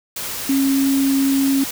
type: tone in noise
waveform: sine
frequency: 272.6 Hz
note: C#4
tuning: 29 cents flat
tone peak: -14 dBFS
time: 0.49-1.64 s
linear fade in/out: 5 ms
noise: white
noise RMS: -27 dBFS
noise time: 0.16-1.71 s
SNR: +10 dB
effects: none